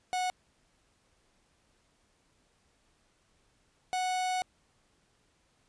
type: tone pair in turn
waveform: 45% pulse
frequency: 734 / 737.7 Hz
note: F#5 / F#5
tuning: -14 / -5 cents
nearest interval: unison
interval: 9 cents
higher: second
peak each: -29 / -29 dBFS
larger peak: neither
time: 0.13-0.3 / 3.93-4.42 s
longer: second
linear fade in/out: 0 ms
effects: pink hiss -70 dBFS RMS until 5.68 s + resampled to 22050 Hz